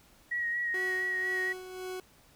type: tone with vibrato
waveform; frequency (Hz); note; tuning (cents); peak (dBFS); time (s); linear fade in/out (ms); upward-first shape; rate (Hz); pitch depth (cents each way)
sine; 1900; A#6; +33; -29; 0.31-1.53; 10; sine; 4.3; 27
type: tone with tremolo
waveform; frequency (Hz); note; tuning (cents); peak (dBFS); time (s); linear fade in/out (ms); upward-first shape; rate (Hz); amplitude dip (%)
40% pulse; 370; F#4; 0; -35; 0.74-2; 2; sine; 1.9; 55
effects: pink hiss -61 dBFS RMS until 2.35 s